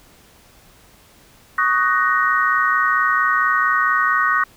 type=chord; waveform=sine; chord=D# minor seventh; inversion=third; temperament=just; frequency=1120.1 / 1244.5 / 1493.4 / 1866.8 Hz; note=C#6 / D#6 / F#6 / A#6; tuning=+18 / 0 / +16 / +2 cents; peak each=-20 dBFS; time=1.58-4.44 s; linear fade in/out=5 ms; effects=pink hiss -50 dBFS RMS until 4.56 s